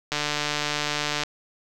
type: click train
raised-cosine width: 0.2 ms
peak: -8 dBFS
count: 166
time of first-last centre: 0.12-1.235 s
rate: 148 Hz
effects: none